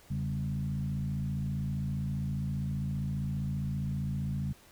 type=tone with frequency modulation; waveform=sine; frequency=140 Hz; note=C#3; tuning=18 cents sharp; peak=-30 dBFS; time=0.1-4.53 s; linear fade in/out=10 ms; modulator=55.1 Hz; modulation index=1.1; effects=pink hiss -58 dBFS RMS until 4.71 s